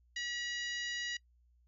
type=harmonic tone; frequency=964 Hz; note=B5; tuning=42 cents flat; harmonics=2 / 3 / 4 / 5 / 6 / 7; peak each=-39 / -43 / -45 / -47 / -49 / -50 dBFS; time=0.16-1.17 s; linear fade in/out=5 ms; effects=noise-tail reverb RT60 0.1 s tail -23 dB re dry + added 60 Hz sine -65 dBFS peak until 1.67 s